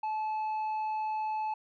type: tone with tanh clipping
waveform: sine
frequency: 865 Hz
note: A5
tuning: 30 cents flat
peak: -31 dBFS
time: 0.03-1.54 s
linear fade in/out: 5 ms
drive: 4 dB
effects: none